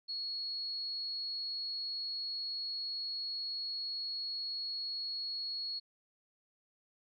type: tone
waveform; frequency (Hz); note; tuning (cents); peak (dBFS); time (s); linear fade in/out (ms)
sine; 4337; C#8; -39; -36; 0.08-5.8; 20
effects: none